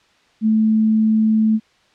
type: tone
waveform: sine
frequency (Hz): 218.6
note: A3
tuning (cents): -11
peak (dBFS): -12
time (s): 0.41-1.6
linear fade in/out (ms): 50
effects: white hiss -56 dBFS RMS until 1.94 s + low-pass 4000 Hz 12 dB/octave